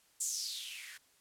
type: noise with band-pass filter sweep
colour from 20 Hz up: violet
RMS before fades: -40 dBFS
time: 0.2-0.98 s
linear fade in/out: 10 ms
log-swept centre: 7800 to 1600 Hz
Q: 5
effects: white hiss -68 dBFS RMS until 1.2 s + low-pass 12000 Hz 12 dB/octave